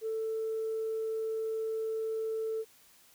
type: tone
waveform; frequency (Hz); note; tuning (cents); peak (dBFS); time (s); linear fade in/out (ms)
sine; 443.1; A4; +12; -30; 0.01-2.65; 50
effects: tanh soft clip ceiling -27 dBFS + white hiss -61 dBFS RMS until 3.14 s